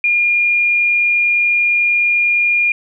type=tone; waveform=sine; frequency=2417 Hz; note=D7; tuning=49 cents sharp; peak=-11 dBFS; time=0.04-2.72 s; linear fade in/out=2 ms; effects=none